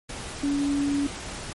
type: tone in noise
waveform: sine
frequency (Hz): 283.6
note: C#4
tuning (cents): +40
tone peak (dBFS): -22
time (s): 0.43-1.07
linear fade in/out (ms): 5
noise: pink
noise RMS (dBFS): -36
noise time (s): 0.09-1.53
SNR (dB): +11
effects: MP3 48 kbps